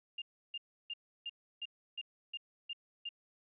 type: tone bursts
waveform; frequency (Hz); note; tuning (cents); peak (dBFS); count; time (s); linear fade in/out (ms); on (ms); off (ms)
sine; 2808; F7; +9; -38; 9; 0.18-3.091; 5; 39; 320
effects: none